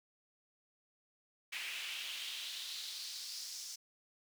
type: noise with high-pass filter sweep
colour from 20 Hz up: brown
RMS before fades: -44 dBFS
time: 1.52-3.76 s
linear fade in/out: 10 ms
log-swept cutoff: 2400 to 5700 Hz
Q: 3.1
effects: none